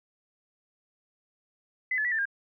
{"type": "tone with pitch steps", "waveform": "sine", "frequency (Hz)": [2019, 1724, 1948, 1780, 1613], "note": ["B6", "A6", "B6", "A6", "G6"], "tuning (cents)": [38, -36, -24, 20, 49], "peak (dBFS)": -25, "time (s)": [1.91, 2.255], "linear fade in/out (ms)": 5, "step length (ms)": 69, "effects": []}